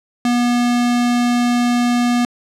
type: tone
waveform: square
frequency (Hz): 242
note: B3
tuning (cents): -35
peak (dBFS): -14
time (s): 0.25-2.25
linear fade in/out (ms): 2
effects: low-pass 9000 Hz 12 dB/octave